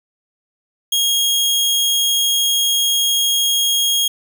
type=tone; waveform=sawtooth; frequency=3269 Hz; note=G#7; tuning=28 cents flat; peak=-11 dBFS; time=0.92-4.08 s; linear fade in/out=5 ms; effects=none